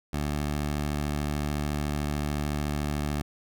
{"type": "tone", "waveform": "15% pulse", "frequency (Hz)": 73.7, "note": "D2", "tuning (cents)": 7, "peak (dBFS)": -21, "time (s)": [0.13, 3.22], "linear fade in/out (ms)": 5, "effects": []}